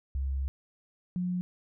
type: tone pair in turn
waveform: sine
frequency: 67.5 / 179.69 Hz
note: C#2 / F3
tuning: -45 / +50 cents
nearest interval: octave + perfect fourth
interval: 1695 cents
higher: second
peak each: -28 dBFS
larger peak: neither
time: 0.15-0.48 / 1.16-1.41 s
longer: first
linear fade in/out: 0 ms
effects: none